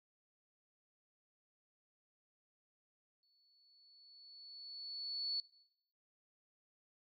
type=tone with exponential growth; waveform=sine; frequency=4431 Hz; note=C#8; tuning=2 cents flat; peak=-34 dBFS; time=3.23-5.4 s; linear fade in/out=1 ms; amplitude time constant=470 ms; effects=noise-tail reverb RT60 0.8 s tail -20 dB re dry + MP3 48 kbps